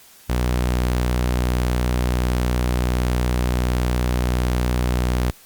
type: tone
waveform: sawtooth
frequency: 61.4 Hz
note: B1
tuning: 9 cents flat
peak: -14 dBFS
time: 0.29-5.31 s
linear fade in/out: 10 ms
effects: white hiss -48 dBFS RMS until 5.45 s + Opus 48 kbps